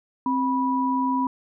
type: tone pair together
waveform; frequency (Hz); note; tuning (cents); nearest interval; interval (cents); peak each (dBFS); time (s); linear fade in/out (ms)
sine; 263.2 / 980; C4 / B5; +10 / -14; octave + major seventh; 2276; -23; 0.26-1.27; 2
effects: none